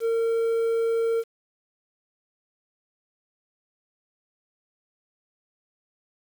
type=tone with quantisation; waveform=triangle; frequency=457.4 Hz; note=A#4; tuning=33 cents flat; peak=-19 dBFS; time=0-1.24 s; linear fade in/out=50 ms; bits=8; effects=none